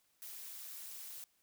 blue noise with amplitude modulation, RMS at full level -45 dBFS, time 0.22-1.24 s, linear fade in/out 0 ms, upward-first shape sine, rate 243 Hz, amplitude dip 70%, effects white hiss -75 dBFS RMS until 1.42 s

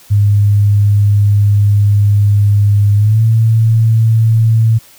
sine tone with pitch glide, 102.4 to 112.31 Hz, G#2 to A2, -24 to +36 cents, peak -6 dBFS, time 0.1-4.79 s, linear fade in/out 20 ms, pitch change +160 cents, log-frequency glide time 2.96-3.23 s, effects white hiss -42 dBFS RMS until 4.98 s

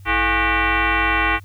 sine tone with frequency modulation, 436.2 Hz, A4, 15 cents flat, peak -15 dBFS, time 0.05-1.4 s, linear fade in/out 50 ms, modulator 382 Hz, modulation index 5.9, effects added 97 Hz sine -38 dBFS peak until 1.44 s + white hiss -57 dBFS RMS until 1.44 s

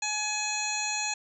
harmonic tone with a mistuned harmonic, 845 Hz, G#5, 30 cents sharp, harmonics 1 / 2 / 3 / 4 / 5 / 7 / 8 / 9, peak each -35 / -40 / -33 / -44 / -36 / -42 / -33 / -43 dBFS, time 0.02-1.14 s, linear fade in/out 5 ms, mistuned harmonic 5, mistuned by -26 cents, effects none

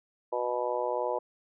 harmonic tone, 122.9 Hz, B2, 8 cents flat, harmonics 3 / 4 / 5 / 6 / 7 / 8, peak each -37 / -32 / -33 / -43 / -35 / -36 dBFS, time 0.32-1.19 s, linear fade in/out 10 ms, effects none

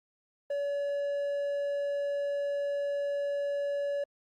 triangle tone, 569 Hz, C#5, 45 cents sharp, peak -27 dBFS, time 0.5-4.04 s, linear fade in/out 5 ms, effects Opus 32 kbps

